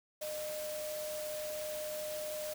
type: tone in noise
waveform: sine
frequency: 610 Hz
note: D#5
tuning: 34 cents flat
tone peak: -38 dBFS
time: 0.21-2.54 s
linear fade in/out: 10 ms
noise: white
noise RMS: -45 dBFS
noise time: 0.21-2.54 s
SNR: +4 dB
effects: none